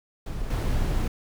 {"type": "noise with level steps", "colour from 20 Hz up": "brown", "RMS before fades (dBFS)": [-31, -24], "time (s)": [0.26, 1.08], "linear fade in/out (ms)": 5, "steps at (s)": 0.5, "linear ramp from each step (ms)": 5, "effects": []}